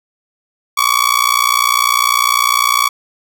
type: tone with amplitude modulation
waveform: sawtooth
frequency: 1132 Hz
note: C#6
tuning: 36 cents sharp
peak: -3 dBFS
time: 0.77-2.89 s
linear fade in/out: 10 ms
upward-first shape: sine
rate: 60 Hz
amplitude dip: 100%
effects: none